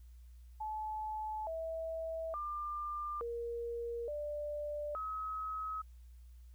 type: tone with pitch steps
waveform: sine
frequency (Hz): 862 / 651 / 1195 / 469.8 / 591 / 1277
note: A5 / E5 / D6 / A#4 / D5 / D#6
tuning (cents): -36 / -22 / +30 / +13 / +11 / +45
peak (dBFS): -37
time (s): 0.6-5.82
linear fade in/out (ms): 10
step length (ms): 870
effects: added 60 Hz sine -52 dBFS peak until 6.54 s + white hiss -75 dBFS RMS until 6.54 s